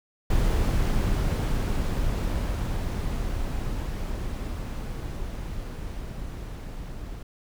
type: noise with level ramp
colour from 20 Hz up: brown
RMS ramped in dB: -22 to -37 dBFS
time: 0.3-7.23 s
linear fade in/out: 5 ms
effects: none